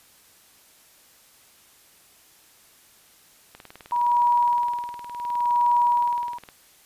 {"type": "click train", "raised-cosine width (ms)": 0.3, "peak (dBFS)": -26, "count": 58, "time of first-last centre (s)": [3.55, 6.488], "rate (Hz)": 19.4}
{"type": "tone with tremolo", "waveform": "sine", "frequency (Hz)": 962, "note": "B5", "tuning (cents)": -46, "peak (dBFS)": -16, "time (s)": [3.92, 6.38], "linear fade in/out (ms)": 2, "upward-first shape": "sine", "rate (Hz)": 0.68, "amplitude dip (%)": 90}
{"effects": ["white hiss -55 dBFS RMS until 6.85 s", "resampled to 32000 Hz"]}